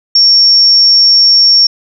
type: tone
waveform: sine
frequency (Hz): 5490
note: F8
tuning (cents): -31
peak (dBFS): -3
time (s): 0.15-1.67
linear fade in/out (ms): 5
effects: none